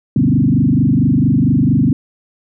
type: tone with frequency modulation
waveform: sine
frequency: 196 Hz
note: G3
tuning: in tune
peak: -9 dBFS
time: 0.16-1.93 s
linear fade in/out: 2 ms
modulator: 24.4 Hz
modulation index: 3.4
effects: none